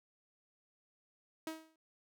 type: tone with exponential decay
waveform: sawtooth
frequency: 319 Hz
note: D#4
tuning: 43 cents sharp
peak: -33 dBFS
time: 1.47-1.76 s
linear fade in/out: 2 ms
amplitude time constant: 63 ms
effects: none